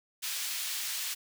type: high-pass noise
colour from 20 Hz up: pink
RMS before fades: -35 dBFS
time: 0.22-1.15 s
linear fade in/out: 20 ms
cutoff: 2700 Hz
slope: 12 dB/octave
effects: none